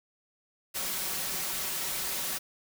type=noise with comb filter; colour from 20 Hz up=white; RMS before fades=-33 dBFS; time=0.74-2.39 s; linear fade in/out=20 ms; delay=5.3 ms; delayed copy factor=+0.55; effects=none